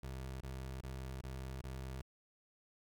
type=tone bursts; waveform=25% pulse; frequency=65.41 Hz; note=C2; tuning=in tune; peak=-39 dBFS; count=5; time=0.03-2.018 s; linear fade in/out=5 ms; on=380 ms; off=22 ms; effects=13-bit